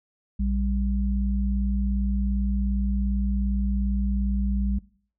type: tone pair together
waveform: sine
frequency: 58.68 / 198.7 Hz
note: A#1 / G3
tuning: +12 / +24 cents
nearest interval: octave + major sixth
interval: 2112 cents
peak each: -23 / -27 dBFS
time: 0.39-4.79 s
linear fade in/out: 10 ms
effects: noise-tail reverb RT60 0.5 s tail -20 dB re dry